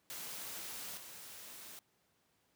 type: noise with level steps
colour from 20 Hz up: white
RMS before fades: -45 / -51 dBFS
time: 0.1-1.79 s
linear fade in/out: 0 ms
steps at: 0.97 s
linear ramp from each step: 5 ms
effects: pink hiss -75 dBFS RMS until 2.55 s + high-pass 100 Hz 12 dB/octave